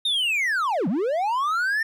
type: linear two-way sweep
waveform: triangle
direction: down then up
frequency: 3729 to 160.4 to 1829 Hz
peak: -19 dBFS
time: 0.05-1.83 s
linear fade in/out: 5 ms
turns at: 0.88 s
effects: none